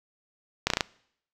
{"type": "slowing click train", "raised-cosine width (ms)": 0.2, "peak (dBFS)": -5, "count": 5, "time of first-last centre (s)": [0.67, 0.808], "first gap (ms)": 32, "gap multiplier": 1.05, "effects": ["noise-tail reverb RT60 0.7 s tail -24 dB re dry"]}